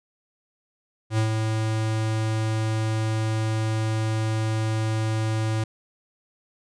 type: tone with ADSR envelope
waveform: square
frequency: 110 Hz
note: A2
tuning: in tune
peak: -19 dBFS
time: 1.1-5.64 s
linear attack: 81 ms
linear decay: 100 ms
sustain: -4 dB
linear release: 5 ms
effects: resampled to 22050 Hz